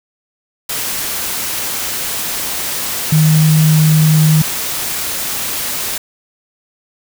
sine tone in noise, 155.56 Hz, D#3, in tune, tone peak -7 dBFS, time 3.12-4.42 s, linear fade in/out 5 ms, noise white, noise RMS -20 dBFS, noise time 0.69-5.98 s, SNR +10 dB, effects none

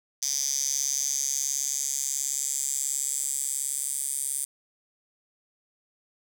10% pulse tone with high-pass filter sweep, 138.59 Hz, C#3, in tune, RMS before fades -29 dBFS, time 0.22-4.45 s, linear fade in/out 5 ms, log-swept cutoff 5800 to 8800 Hz, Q 6.2, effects none

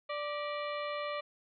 harmonic tone with a mistuned harmonic, 587.3 Hz, D5, in tune, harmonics 1 / 2 / 3 / 4 / 5 / 6 / 7, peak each -37 / -39 / -46 / -45 / -49 / -51 / -52 dBFS, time 0.09-1.21 s, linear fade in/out 10 ms, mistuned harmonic 3, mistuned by +150 cents, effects none

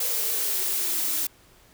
blue noise with high-pass filter sweep, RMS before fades -26 dBFS, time 0-1.27 s, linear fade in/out 5 ms, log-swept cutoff 490 to 280 Hz, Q 8.6, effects pink hiss -56 dBFS RMS until 1.73 s

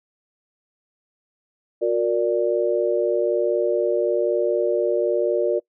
sine chord, Gb augmented, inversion none, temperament equal with one note detuned, 362.2 / 466.2 / 587.3 Hz, Gb4 / Bb4 / D5, -37 / 0 / 0 cents, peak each -22 dBFS, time 1.81-5.6 s, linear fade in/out 20 ms, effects noise-tail reverb RT60 0.1 s tail -23 dB re dry

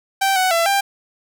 sawtooth tone with pitch steps, 779 / 745 / 671 / 793 Hz, G5 / F#5 / E5 / G5, -11 / +12 / +31 / +20 cents, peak -11 dBFS, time 0.21-0.81 s, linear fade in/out 10 ms, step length 150 ms, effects none

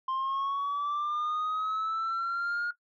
sine linear sweep, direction up, 1046 to 1431 Hz, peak -26 dBFS, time 0.08-2.71 s, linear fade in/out 5 ms, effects noise-tail reverb RT60 0.1 s tail -18 dB re dry + tanh soft clip ceiling -27 dBFS

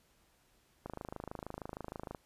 click train, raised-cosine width 1 ms, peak -27 dBFS, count 35, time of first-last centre 0.86-2.148 s, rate 26.4 Hz, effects pink hiss -70 dBFS RMS until 2.25 s + resampled to 32000 Hz

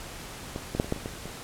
clicks, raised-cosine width 2 ms, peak -18 / -17 / -9 / -24 / -12 / -26 / -20 / -24 dBFS, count 8, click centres 0.561 / 0.75 / 0.799 / 0.845 / 0.924 / 0.963 / 1.059 / 1.256 s, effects pink hiss -41 dBFS RMS until 1.43 s + low-pass 12000 Hz 12 dB/octave

